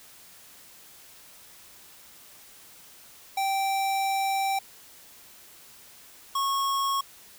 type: tone pair in turn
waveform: square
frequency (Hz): 780 / 1097.1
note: G5 / C#6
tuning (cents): -9 / -18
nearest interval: tritone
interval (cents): 591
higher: second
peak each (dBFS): -25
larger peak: neither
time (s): 3.37-4.59 / 6.35-7.01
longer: first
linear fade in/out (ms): 5
effects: white hiss -51 dBFS RMS until 7.38 s